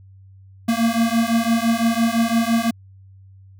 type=beating tone pair; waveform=square; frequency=227.1 / 233 Hz; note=A#3 / A#3; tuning=-45 / -1 cents; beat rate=5.9 Hz; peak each=-20 / -20 dBFS; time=0.68-2.71 s; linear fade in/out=10 ms; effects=added 96 Hz sine -43 dBFS peak until 3.59 s